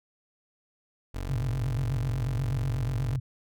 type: tone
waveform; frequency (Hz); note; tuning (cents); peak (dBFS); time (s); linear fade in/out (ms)
25% pulse; 46.25; F#1; 0; -28; 1.14-3.17; 10
type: tone with vibrato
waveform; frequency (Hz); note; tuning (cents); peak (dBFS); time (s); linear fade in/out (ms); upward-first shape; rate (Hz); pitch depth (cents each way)
sine; 123.47; B2; 0; -27; 1.29-3.2; 10; square; 8.2; 140
effects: none